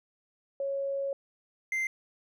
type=tone pair in turn; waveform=sine / triangle; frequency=552 / 2084 Hz; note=C#5 / C7; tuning=-7 / -7 cents; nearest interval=octave + major seventh; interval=2300 cents; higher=second; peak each=-29 / -26 dBFS; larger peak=second; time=0.6-1.13 / 1.72-1.87 s; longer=first; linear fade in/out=2 ms; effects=none